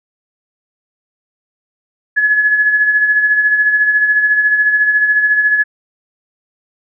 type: tone with tremolo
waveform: sine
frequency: 1700 Hz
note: G#6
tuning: 40 cents sharp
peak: -7 dBFS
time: 2.16-5.64 s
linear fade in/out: 20 ms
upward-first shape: sine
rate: 14 Hz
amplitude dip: 50%
effects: none